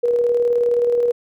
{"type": "tone with tremolo", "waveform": "sine", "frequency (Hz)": 480.3, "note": "B4", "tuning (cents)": -48, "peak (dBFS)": -13, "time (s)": [0.03, 1.12], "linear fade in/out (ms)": 10, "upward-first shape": "square", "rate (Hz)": 19, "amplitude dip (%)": 30, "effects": []}